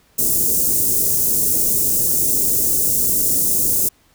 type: band-stop noise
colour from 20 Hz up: white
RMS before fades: -17 dBFS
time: 0.18-3.89 s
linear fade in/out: 10 ms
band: 460 to 6900 Hz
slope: 24 dB/octave
effects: pink hiss -56 dBFS RMS until 4.14 s